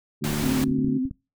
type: harmonic tone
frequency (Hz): 74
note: D2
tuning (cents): +14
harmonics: 2 / 3 / 4 / 5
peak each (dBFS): -29 / -28 / -34 / -34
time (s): 0.21-0.99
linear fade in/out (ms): 20
type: noise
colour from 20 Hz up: pink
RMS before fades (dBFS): -30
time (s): 0.24-0.64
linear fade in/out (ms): 0
type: tone with vibrato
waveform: sine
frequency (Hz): 261.6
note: C4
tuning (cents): 0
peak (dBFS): -22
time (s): 0.41-1.1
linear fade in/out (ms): 50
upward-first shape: sine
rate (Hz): 9.6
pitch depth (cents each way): 46
type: clicks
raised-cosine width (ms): 5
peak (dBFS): -23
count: 8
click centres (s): 0.461 / 0.681 / 0.713 / 0.787 / 0.847 / 0.882 / 1.054 / 1.111
effects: noise-tail reverb RT60 0.3 s tail -25 dB re dry